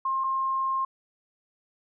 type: tone pair in turn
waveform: sine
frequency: 1064 / 1064 Hz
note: C6 / C6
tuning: +29 / +29 cents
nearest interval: unison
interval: 0 cents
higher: neither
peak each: -24 dBFS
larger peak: neither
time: 0.05-0.24 / 0.24-0.85 s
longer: second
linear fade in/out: 5 ms
effects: none